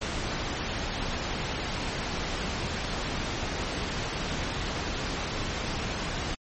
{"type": "noise", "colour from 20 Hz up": "pink", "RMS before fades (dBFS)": -31, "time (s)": [0.01, 6.35], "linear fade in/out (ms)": 10, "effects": ["low-pass 6000 Hz 12 dB/octave", "MP3 32 kbps"]}